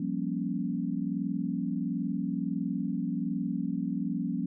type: chord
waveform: sine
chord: G half-diminished seventh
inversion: third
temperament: equal with one note detuned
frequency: 174.61 / 196 / 237 / 277.2 Hz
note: F3 / G3 / Bb3 / Db4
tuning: 0 / 0 / +29 / 0 cents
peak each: -34 dBFS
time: 0-4.46 s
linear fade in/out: 5 ms
effects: none